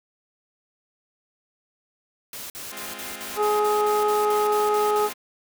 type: noise bursts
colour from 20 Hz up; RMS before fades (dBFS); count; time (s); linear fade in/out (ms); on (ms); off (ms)
white; -36; 13; 2.33-5.128; 2; 170; 49
type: chord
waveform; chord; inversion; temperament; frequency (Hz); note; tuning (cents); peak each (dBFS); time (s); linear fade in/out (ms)
5% pulse; F minor; first; equal; 207.7 / 261.6 / 349.2; Ab3 / C4 / F4; 0 / 0 / 0; -29; 2.71-5.14; 20
type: harmonic tone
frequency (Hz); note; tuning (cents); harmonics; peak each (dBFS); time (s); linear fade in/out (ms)
419.8; G#4; +19; 1 / 2 / 3; -21 / -24 / -26; 3.36-5.1; 50
effects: none